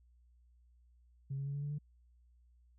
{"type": "tone with pitch steps", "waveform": "sine", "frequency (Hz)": [136.3, 138.44, 140.62, 142.83, 145.07, 147.35], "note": ["C#3", "C#3", "C#3", "D3", "D3", "D3"], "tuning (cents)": [-29, -2, 25, -48, -21, 6], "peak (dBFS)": -35, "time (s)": [1.3, 1.786], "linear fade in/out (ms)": 10, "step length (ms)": 81, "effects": ["tanh soft clip ceiling -32 dBFS", "added 60 Hz sine -63 dBFS peak until 2.78 s"]}